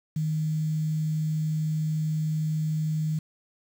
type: tone with quantisation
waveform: sine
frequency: 155.56 Hz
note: D#3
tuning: in tune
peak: -24 dBFS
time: 0.16-3.19 s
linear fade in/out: 5 ms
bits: 8
effects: none